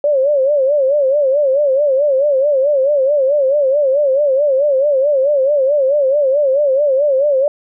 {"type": "tone with vibrato", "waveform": "sine", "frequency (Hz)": 558, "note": "C#5", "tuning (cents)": 11, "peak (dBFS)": -10, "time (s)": [0.04, 7.48], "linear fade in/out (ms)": 2, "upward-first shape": "sine", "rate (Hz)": 4.6, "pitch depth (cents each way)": 120, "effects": []}